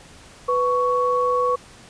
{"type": "tone pair together", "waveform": "sine", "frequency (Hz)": [496.2, 1115], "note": ["B4", "C#6"], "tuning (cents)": [8, 10], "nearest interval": "octave + major second", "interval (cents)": 1402, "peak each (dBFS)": -20, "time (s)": [0.48, 1.56], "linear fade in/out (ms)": 10, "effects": ["pink hiss -46 dBFS RMS until 1.89 s", "resampled to 22050 Hz"]}